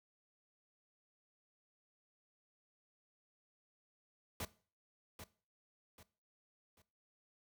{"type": "noise with echo", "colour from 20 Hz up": "pink", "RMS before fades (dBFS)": -42, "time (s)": [4.4, 4.45], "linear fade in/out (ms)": 2, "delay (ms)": 790, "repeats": 3, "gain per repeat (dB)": -9, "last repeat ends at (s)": 6.82, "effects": ["noise-tail reverb RT60 0.4 s tail -18 dB re dry"]}